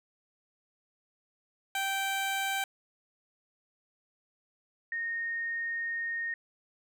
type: tone pair in turn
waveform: 15% pulse / sine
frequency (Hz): 780 / 1849.8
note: G5 / A#6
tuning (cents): -9 / -14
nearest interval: octave + minor third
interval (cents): 1495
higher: second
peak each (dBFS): -23 / -31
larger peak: first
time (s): 1.75-2.64 / 4.92-6.34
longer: second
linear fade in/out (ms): 2
effects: none